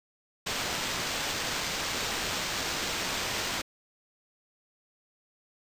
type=noise with sample-and-hold; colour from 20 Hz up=violet; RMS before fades=-32 dBFS; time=0.46-3.62 s; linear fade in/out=10 ms; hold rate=11025 Hz; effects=resampled to 32000 Hz